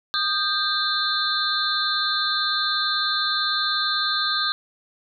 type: tone cluster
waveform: sine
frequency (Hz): 1228 / 1579 / 3591 / 3960 / 4219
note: D#6 / G6 / A7 / B7 / C8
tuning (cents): -23 / +12 / +35 / +4 / +14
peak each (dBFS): -27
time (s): 0.14-4.52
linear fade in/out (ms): 0
effects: none